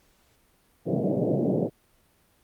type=band-pass noise; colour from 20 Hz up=pink; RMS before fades=-25 dBFS; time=0.85-1.7 s; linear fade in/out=50 ms; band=130 to 640 Hz; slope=48 dB/octave; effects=pink hiss -64 dBFS RMS until 2.43 s + Opus 48 kbps